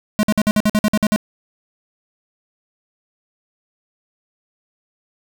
square tone bursts, 212 Hz, G#3, 36 cents sharp, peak -13 dBFS, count 11, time 0.19-1.161 s, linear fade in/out 0 ms, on 41 ms, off 52 ms, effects 8-bit

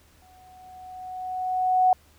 sine tone with exponential growth, 740 Hz, F#5, in tune, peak -14 dBFS, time 0.22-1.93 s, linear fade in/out 2 ms, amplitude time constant 370 ms, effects added 76 Hz sine -59 dBFS peak until 2.18 s + pink hiss -59 dBFS RMS until 2.18 s

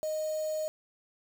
sine tone with quantisation, 621 Hz, D#5, 3 cents flat, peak -30 dBFS, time 0.03-0.68 s, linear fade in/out 0 ms, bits 7, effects none

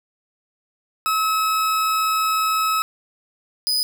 40% pulse tone pair in turn, 1289 / 4983 Hz, E6 / D#8, -39 / +2 cents, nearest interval octave + major seventh, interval 2341 cents, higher second, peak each -17 dBFS, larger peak neither, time 1.06-2.82 / 3.67-3.83 s, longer first, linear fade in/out 0 ms, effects none

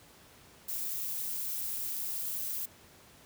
violet noise with amplitude modulation, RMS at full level -33 dBFS, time 0.68-2.66 s, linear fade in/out 10 ms, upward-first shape sine, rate 227 Hz, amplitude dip 60%, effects pink hiss -57 dBFS RMS until 3.25 s + high-pass 60 Hz 12 dB/octave

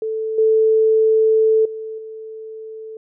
sine tone with level steps, 440 Hz, A4, in tune, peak -20 / -11 / -26 / -30 dBFS, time 0.02-2.97 s, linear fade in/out 2 ms, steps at 0.38 / 1.65 / 1.98 s, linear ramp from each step 5 ms, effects none

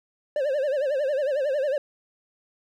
triangle tone with vibrato, 560 Hz, C#5, 18 cents sharp, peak -20 dBFS, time 0.36-1.78 s, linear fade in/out 2 ms, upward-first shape sine, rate 11 Hz, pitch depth 140 cents each way, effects none

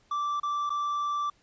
triangle tone with dropouts, 1169 Hz, D6, 8 cents flat, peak -25 dBFS, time 0.11-1.3 s, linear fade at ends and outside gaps 5 ms, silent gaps 0.4-0.431 / 0.695-0.702 s, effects pink hiss -65 dBFS RMS until 1.42 s + resampled to 16000 Hz

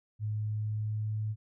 sine tone with pitch glide, 106.6 to 107.65 Hz, G#2 to A2, +46 to -37 cents, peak -30 dBFS, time 0.19-1.36 s, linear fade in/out 50 ms, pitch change +17 cents, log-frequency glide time 0.32-1.24 s, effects none

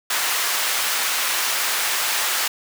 pink high-pass noise, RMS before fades -22 dBFS, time 0.1-2.48 s, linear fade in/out 5 ms, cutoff 1100 Hz, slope 12 dB/octave, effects none

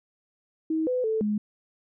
sine tone with pitch steps, 318.3 / 503 / 440.2 / 209.9 Hz, D#4 / B4 / A4 / G#3, +39 / +32 / +1 / +19 cents, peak -23 dBFS, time 0.7-1.38 s, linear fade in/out 5 ms, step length 170 ms, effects none

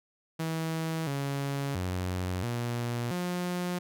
sawtooth tone with pitch steps, 161.7 / 139.6 / 91.4 / 119.5 / 178.2 Hz, E3 / C#3 / F#2 / A#2 / F3, -33 / +13 / -21 / +43 / +35 cents, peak -26 dBFS, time 0.39-3.79 s, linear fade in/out 10 ms, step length 680 ms, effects none

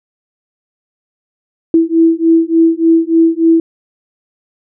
sine beating tone pair, 327.1 / 330.5 Hz, E4 / E4, -13 / +5 cents, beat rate 3.4 Hz, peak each -10 dBFS, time 1.74-3.6 s, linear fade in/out 2 ms, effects none

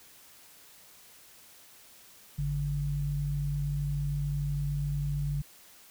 sine tone pair together, 50.9 / 144.1 Hz, G#1 / D3, -34 / -33 cents, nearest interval octave + tritone, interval 1801 cents, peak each -34 / -29 dBFS, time 2.38-5.42 s, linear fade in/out 10 ms, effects white hiss -55 dBFS RMS until 5.9 s

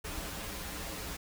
pink noise with comb filter, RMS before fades -40 dBFS, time 0.04-1.17 s, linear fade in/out 10 ms, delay 8.2 ms, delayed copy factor -0.9, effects none

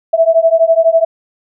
sine beating tone pair, 651 / 663 Hz, E5 / E5, -22 / +10 cents, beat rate 12 Hz, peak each -10 dBFS, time 0.13-1.05 s, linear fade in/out 10 ms, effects none

